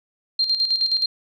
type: tone with tremolo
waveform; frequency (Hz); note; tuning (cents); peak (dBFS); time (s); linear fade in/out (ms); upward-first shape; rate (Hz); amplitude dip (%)
sine; 4186; C8; 0; -16; 0.39-1.06; 5; square; 9.5; 60
effects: none